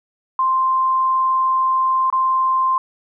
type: tone with dropouts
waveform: sine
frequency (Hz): 1046.5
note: C6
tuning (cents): 0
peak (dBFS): -14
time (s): 0.39-2.78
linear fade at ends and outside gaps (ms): 2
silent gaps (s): 2.101-2.126
effects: none